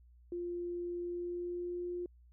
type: tone with pitch glide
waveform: sine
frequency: 349.2 to 353.1 Hz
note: F4 to F4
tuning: 0 to +19 cents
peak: -36 dBFS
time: 0.32-2.06 s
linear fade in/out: 2 ms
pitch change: +19 cents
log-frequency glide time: 1.01-1.9 s
effects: added 60 Hz sine -58 dBFS peak until 2.32 s